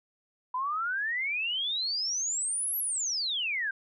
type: exponential two-way sweep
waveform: sine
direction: up then down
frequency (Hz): 987.8 to 11860 to 1544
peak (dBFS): -28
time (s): 0.54-3.71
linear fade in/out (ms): 5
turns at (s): 2.78
effects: none

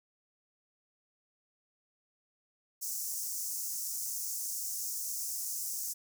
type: high-pass noise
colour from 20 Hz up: pink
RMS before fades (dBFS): -37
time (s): 2.81-5.94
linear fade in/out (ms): 20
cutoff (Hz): 5600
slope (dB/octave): 48
effects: none

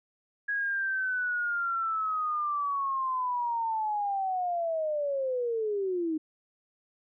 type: linear sweep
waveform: sine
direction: down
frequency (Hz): 1661.2 to 306.3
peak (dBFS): -27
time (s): 0.48-6.18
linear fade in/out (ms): 10
effects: none

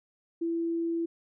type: tone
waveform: sine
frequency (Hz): 334.1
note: E4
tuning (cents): +23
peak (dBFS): -27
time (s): 0.41-1.06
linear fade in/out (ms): 10
effects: none

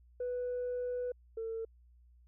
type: tone pair in turn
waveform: sine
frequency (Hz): 493.9 / 450.2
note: B4 / A4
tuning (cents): 0 / +40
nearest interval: major second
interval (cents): 160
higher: first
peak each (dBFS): -32 / -35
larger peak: first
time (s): 0.2-1.12 / 1.37-1.65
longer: first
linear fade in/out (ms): 5
effects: tanh soft clip ceiling -31 dBFS + added 60 Hz sine -59 dBFS peak until 2.27 s

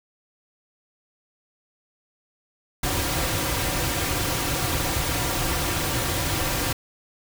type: noise with comb filter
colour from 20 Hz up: pink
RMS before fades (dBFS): -25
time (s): 2.83-6.73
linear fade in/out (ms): 5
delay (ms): 4.7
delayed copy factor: -0.6
effects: none

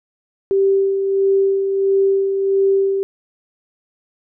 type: tone with tremolo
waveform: sine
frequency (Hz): 390.6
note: G4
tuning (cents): -6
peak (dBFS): -11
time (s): 0.51-3.03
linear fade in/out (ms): 0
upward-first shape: sine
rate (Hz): 1.5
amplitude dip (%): 45
effects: none

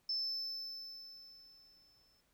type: tone with exponential decay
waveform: triangle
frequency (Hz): 5274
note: E8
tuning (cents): 0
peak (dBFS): -30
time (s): 0.09-2.21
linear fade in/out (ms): 5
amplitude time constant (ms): 460
effects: tanh soft clip ceiling -32 dBFS + pink hiss -75 dBFS RMS until 2.33 s

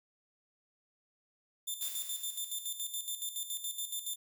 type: tone with tremolo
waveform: 10% pulse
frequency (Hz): 3559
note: A7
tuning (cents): +19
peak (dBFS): -27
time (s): 1.67-4.16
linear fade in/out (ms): 10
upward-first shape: square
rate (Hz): 7.1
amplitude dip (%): 65
type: noise with exponential decay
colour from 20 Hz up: blue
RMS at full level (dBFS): -41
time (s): 1.82-3.25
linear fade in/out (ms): 0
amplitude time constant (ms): 310
effects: none

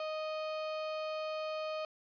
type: tone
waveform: 35% pulse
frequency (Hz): 622.3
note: D#5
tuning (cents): 0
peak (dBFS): -34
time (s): 0-1.85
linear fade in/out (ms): 2
effects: resampled to 11025 Hz

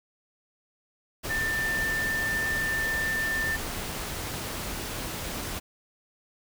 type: tone in noise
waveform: sine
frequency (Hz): 1785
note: A6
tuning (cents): +24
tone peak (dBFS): -26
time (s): 1.29-3.57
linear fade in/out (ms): 20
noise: pink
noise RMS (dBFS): -34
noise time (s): 1.23-5.6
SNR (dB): +5
effects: none

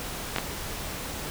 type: clicks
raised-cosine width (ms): 0.3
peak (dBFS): -9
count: 2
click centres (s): 0.362 / 0.384
effects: pink hiss -35 dBFS RMS until 1.3 s

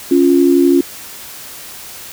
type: tone pair together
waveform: sine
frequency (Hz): 277.2 / 349.2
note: C#4 / F4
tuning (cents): 0 / 0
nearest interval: major third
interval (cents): 400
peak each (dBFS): -10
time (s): 0.11-0.81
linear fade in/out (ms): 5
effects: white hiss -32 dBFS RMS until 2.12 s

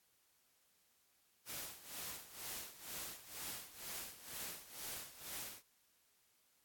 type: noise with tremolo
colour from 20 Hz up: white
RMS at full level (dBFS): -45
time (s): 1.45-5.63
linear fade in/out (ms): 50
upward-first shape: sine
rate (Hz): 2.1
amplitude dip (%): 80
effects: white hiss -75 dBFS RMS until 6.64 s + AAC 64 kbps

